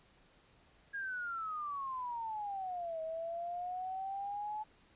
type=exponential two-way sweep; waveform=sine; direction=down then up; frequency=1646 to 637 to 862 Hz; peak=-37 dBFS; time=0.93-4.64 s; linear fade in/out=20 ms; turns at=3.01 s; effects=pink hiss -66 dBFS RMS until 4.95 s + resampled to 8000 Hz